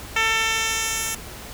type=tone with band-pass filter sweep; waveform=10% pulse; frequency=446.7 Hz; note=A4; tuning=26 cents sharp; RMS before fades=-23 dBFS; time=0.16-1.15 s; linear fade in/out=5 ms; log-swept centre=2500 to 9900 Hz; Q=0.89; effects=added 60 Hz sine -43 dBFS peak until 1.53 s + pink hiss -38 dBFS RMS until 1.53 s